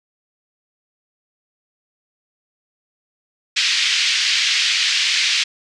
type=band-pass noise; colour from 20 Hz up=pink; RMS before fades=-18 dBFS; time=3.56-5.44 s; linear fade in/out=10 ms; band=2200 to 5400 Hz; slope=24 dB/octave; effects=resampled to 22050 Hz